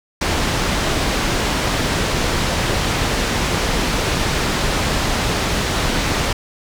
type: low-pass noise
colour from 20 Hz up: pink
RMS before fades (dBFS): -19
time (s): 0.21-6.33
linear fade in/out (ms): 5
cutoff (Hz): 6300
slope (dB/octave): 12
effects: none